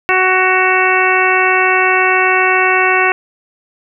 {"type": "harmonic tone with a mistuned harmonic", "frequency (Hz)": 372.2, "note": "F#4", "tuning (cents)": 10, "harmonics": [1, 2, 3, 4, 5, 6, 7], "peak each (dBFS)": [-17, -17, -17, -17, -17, -17, -17], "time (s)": [0.09, 3.12], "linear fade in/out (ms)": 0, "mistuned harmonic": 7, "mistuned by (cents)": 45, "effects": []}